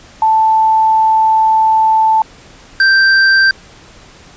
sine / square tone pair in turn, 880 / 1568 Hz, A5 / G6, 0 / 0 cents, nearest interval minor seventh, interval 1000 cents, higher second, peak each -7 dBFS, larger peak neither, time 0.22-2.22 / 2.8-3.51 s, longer first, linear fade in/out 2 ms, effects pink hiss -40 dBFS RMS until 4.36 s + resampled to 16000 Hz

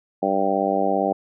harmonic tone, 97.7 Hz, G2, 5 cents flat, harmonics 2 / 3 / 4 / 5 / 6 / 7 / 8, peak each -28 / -27 / -28 / -27 / -25 / -26 / -24 dBFS, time 0.22-1.13 s, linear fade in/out 10 ms, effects none

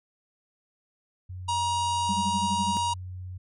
sine tone, 91.6 Hz, F#2, 17 cents flat, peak -35 dBFS, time 1.29-3.38 s, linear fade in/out 10 ms
harmonic tone, 950 Hz, A#5, 33 cents sharp, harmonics 1 / 3 / 4 / 5 / 6 / 7 / 8 / 9 / 10, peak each -25 / -36 / -38 / -42 / -44 / -40 / -46 / -47 / -43 dBFS, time 1.48-2.94 s, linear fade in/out 10 ms
sine tone with tremolo, 196 Hz, G3, in tune, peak -26 dBFS, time 2.09-2.77 s, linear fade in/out 0 ms, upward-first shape sine, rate 12 Hz, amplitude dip 100%
effects none

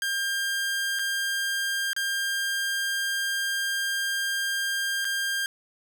sawtooth tone with dropouts, 1600 Hz, G6, 35 cents sharp, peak -22 dBFS, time 0.02-5.46 s, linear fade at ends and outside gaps 1 ms, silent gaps 0.989-0.993 / 1.932-1.964 / 5.046-5.051 s, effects none

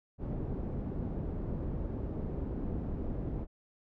pink low-pass noise, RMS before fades -36 dBFS, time 0.18-3.47 s, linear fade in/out 50 ms, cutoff 370 Hz, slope 12 dB/octave, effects none

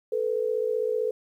sine tone pair together, 438.3 / 493.9 Hz, A4 / B4, -7 / 0 cents, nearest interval major second, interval 207 cents, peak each -26 / -27 dBFS, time 0.12-1.11 s, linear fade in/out 5 ms, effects 10-bit

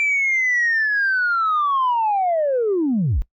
sine linear sweep, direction down, 2349 to 33.01 Hz, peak -15 dBFS, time 0-3.22 s, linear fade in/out 0 ms, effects noise-tail reverb RT60 0.1 s tail -21 dB re dry + tanh soft clip ceiling -13 dBFS

